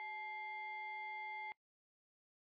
triangle ring-modulated tone, 622.3 Hz, D#5, in tune, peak -39 dBFS, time 0-1.52 s, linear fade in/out 0 ms, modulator 1480 Hz, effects noise-tail reverb RT60 0.1 s tail -23 dB re dry + resampled to 11025 Hz

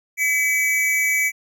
square tone pair together, 2013 / 2284 Hz, B6 / D7, +33 / -49 cents, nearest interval major second, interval 218 cents, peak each -24 / -19 dBFS, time 0.17-1.32 s, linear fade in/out 50 ms, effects none

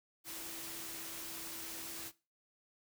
sine tone in noise, 329.6 Hz, E4, in tune, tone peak -55 dBFS, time 0.24-2.12 s, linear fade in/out 50 ms, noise white, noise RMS -45 dBFS, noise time 0.24-2.12 s, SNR -13 dB, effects noise-tail reverb RT60 0.3 s tail -19 dB re dry

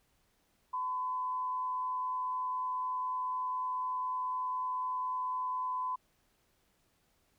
sine tone with frequency modulation, 1012 Hz, B5, 42 cents sharp, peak -32 dBFS, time 0.73-5.96 s, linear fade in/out 10 ms, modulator 110 Hz, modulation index 0.3, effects pink hiss -73 dBFS RMS until 7.38 s

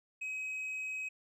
sine tone with tanh clipping, 2539 Hz, D#7, 34 cents sharp, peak -37 dBFS, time 0.21-1.09 s, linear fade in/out 10 ms, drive 3 dB, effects none

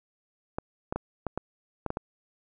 clicks, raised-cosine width 1 ms, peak -16 dBFS, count 8, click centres 0.585 / 0.925 / 0.96 / 1.267 / 1.376 / 1.863 / 1.904 / 1.971 s, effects none

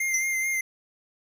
square tone with vibrato, 2100 Hz, C7, 6 cents sharp, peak -25 dBFS, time 0-0.61 s, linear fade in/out 5 ms, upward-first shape sine, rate 4.6 Hz, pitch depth 24 cents each way
sine tone with exponential decay, 5930 Hz, F#8, 3 cents sharp, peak -20 dBFS, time 0.14-0.32 s, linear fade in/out 2 ms, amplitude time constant 38 ms
effects none

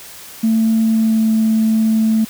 sine tone with pitch glide, 223 to 220.6 Hz, A3 to A3, +23 to +5 cents, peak -10 dBFS, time 0.43-2.25 s, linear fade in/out 10 ms, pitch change -18 cents, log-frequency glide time 0.82-1.31 s, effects tanh soft clip ceiling -7 dBFS + white hiss -36 dBFS RMS until 2.29 s

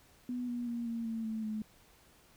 sine tone with pitch steps, 246.9 / 241.4 / 236 / 230.8 / 225.6 / 220.6 / 215.7 Hz, B3 / B3 / A#3 / A#3 / A3 / A3 / A3, 0 / -39 / +22 / -17 / +44 / +5 / -34 cents, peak -34 dBFS, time 0.29-1.62 s, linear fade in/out 2 ms, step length 190 ms, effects pink hiss -63 dBFS RMS until 2.36 s

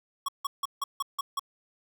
square tone bursts, 1112 Hz, C#6, 5 cents sharp, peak -28 dBFS, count 7, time 0.26-1.395 s, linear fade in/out 5 ms, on 25 ms, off 160 ms, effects none

